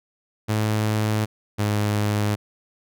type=tone pair in turn; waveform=sawtooth; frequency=107.6 / 104.48 Hz; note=A2 / G#2; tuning=-38 / +11 cents; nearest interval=minor second; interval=51 cents; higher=first; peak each=-16 dBFS; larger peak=neither; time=0.48-1.26 / 1.58-2.36 s; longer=neither; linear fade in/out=20 ms; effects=none